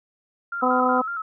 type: tone with vibrato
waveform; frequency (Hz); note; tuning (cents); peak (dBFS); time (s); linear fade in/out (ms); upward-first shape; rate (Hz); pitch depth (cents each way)
sine; 1342; E6; +31; -26; 0.52-1.22; 5; square; 5.4; 63
type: harmonic tone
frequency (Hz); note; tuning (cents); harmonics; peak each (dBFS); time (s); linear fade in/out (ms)
252.7; B3; +40; 1 / 2 / 3 / 4 / 5; -24 / -24 / -24 / -24 / -24; 0.62-1.02; 10
effects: none